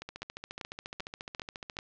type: two click trains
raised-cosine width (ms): 0.2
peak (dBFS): -19 / -22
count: 5 / 26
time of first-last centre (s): 0.22-1.789 / 0.02-1.768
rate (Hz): 2.55 / 14.3
effects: low-pass 5000 Hz 12 dB/octave